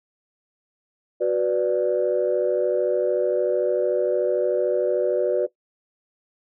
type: chord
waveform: sine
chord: B minor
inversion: second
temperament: equal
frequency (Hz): 370 / 493.9 / 587.3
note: F#4 / B4 / D5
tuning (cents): 0 / 0 / 0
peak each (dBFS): -22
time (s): 1.2-5.47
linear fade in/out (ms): 20
effects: noise-tail reverb RT60 0.1 s tail -17 dB re dry + tanh soft clip ceiling -11 dBFS